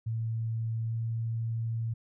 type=tone with pitch glide; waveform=sine; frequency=113.1 to 114.08 Hz; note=A2 to A#2; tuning=+48 to -37 cents; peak=-29 dBFS; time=0.06-1.94 s; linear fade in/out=10 ms; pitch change=+15 cents; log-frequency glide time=0.85-0.93 s; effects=none